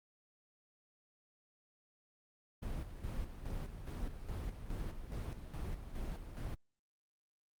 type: noise with tremolo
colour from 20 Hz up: brown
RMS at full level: -40 dBFS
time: 2.62-6.55 s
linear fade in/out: 10 ms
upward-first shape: square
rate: 2.4 Hz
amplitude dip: 55%
effects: Opus 32 kbps